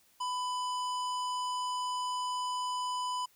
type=harmonic tone; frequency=998 Hz; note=B5; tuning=18 cents sharp; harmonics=1 / 3 / 5 / 7 / 9; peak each=-32 / -42 / -46 / -49 / -51 dBFS; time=0.2-3.26 s; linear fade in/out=10 ms; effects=white hiss -66 dBFS RMS until 3.35 s